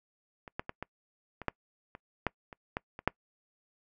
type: clicks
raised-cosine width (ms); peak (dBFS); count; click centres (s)
0.5; -30 / -18 / -22 / -22 / -26 / -14 / -29 / -13 / -30 / -17 / -26 / -9; 12; 0.478 / 0.595 / 0.694 / 0.826 / 1.417 / 1.483 / 1.951 / 2.267 / 2.528 / 2.769 / 2.991 / 3.076
effects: noise-tail reverb RT60 0.1 s tail -25 dB re dry